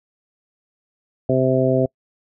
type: harmonic tone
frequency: 130.3 Hz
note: C3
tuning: 7 cents flat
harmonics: 1 / 2 / 3 / 4 / 5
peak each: -21 / -21 / -21 / -21 / -21 dBFS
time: 1.29-1.86 s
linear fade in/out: 5 ms
effects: noise-tail reverb RT60 0.1 s tail -26 dB re dry